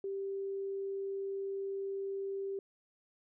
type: tone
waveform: sine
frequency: 392 Hz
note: G4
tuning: in tune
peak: -35 dBFS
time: 0.04-2.59 s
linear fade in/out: 2 ms
effects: none